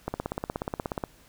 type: click train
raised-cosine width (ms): 1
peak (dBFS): -15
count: 17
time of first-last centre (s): 0.08-1.038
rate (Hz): 16.7
effects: pink hiss -57 dBFS RMS until 1.28 s